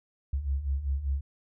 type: beating tone pair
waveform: sine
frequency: 65.41 / 70.51 Hz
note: C2 / C#2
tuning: 0 / +30 cents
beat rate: 5.1 Hz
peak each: -33 / -28 dBFS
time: 0.33-1.21 s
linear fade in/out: 5 ms
effects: none